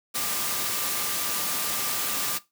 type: tone in noise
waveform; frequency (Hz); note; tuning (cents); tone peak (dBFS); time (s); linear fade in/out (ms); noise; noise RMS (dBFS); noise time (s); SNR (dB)
sine; 1191; D6; +24; -38; 0.14-2.39; 20; white; -28; 0.14-2.39; -13
effects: noise-tail reverb RT60 0.2 s tail -17 dB re dry + high-pass 100 Hz 12 dB/octave